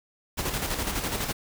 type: noise with tremolo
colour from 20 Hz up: pink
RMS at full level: -28 dBFS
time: 0.37-1.33 s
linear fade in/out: 20 ms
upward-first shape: square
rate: 12 Hz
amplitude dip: 45%
effects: none

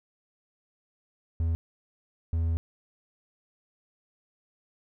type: tone bursts at uneven times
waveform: triangle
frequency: 82.41 Hz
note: E2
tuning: in tune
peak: -22 dBFS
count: 2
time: 1.4-1.55 / 2.33-2.57 s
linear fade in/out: 0 ms
effects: none

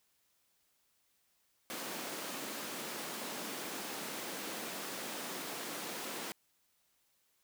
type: high-pass noise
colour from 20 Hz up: pink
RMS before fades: -42 dBFS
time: 1.7-6.32 s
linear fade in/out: 0 ms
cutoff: 210 Hz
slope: 24 dB/octave
effects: white hiss -75 dBFS RMS until 7.43 s

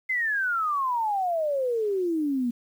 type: exponential sweep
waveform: sine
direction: down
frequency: 2093 to 233.6 Hz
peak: -23 dBFS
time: 0.09-2.51 s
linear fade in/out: 10 ms
effects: 9-bit

